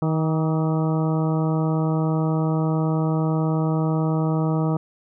harmonic tone with a mistuned harmonic, 158.3 Hz, D#3, 30 cents sharp, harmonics 1 / 2 / 3 / 4 / 5 / 6 / 7 / 8, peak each -20 / -26 / -30 / -32 / -34 / -36 / -37 / -38 dBFS, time 0.02-4.77 s, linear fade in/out 2 ms, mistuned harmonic 7, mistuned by +64 cents, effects none

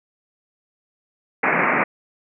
white band-pass noise, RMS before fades -19 dBFS, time 1.43-1.84 s, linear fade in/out 5 ms, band 140 to 2400 Hz, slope 96 dB/octave, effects none

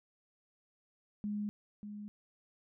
sine tone with echo, 207.7 Hz, G#3, in tune, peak -34 dBFS, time 1.24-1.49 s, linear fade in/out 0 ms, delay 590 ms, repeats 1, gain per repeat -8 dB, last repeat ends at 2.08 s, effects none

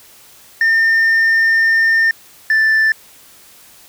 sine tone pair in turn, 1810 / 1764.6 Hz, A6 / A6, +48 / +5 cents, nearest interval unison, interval 43 cents, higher first, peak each -7 dBFS, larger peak neither, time 0.61-2.11 / 2.5-2.92 s, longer first, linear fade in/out 2 ms, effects tanh soft clip ceiling -9 dBFS + white hiss -44 dBFS RMS until 3.88 s

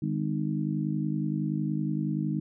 harmonic tone with a mistuned harmonic, 50.7 Hz, G#1, 41 cents flat, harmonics 3 / 4 / 5 / 6, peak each -30 / -31 / -36 / -33 dBFS, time 0.02-2.4 s, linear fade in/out 5 ms, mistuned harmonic 6, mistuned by +26 cents, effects none

